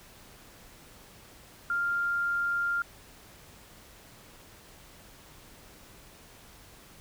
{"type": "tone", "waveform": "sine", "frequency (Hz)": 1396.9, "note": "F6", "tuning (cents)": 0, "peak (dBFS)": -26, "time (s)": [1.7, 2.82], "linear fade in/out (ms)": 2, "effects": ["pink hiss -53 dBFS RMS until 7 s"]}